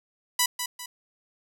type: tone with echo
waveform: 5% pulse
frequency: 987.8 Hz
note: B5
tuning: in tune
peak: -8 dBFS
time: 0.39-0.46 s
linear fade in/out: 5 ms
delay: 200 ms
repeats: 2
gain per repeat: -8 dB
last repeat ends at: 0.86 s
effects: none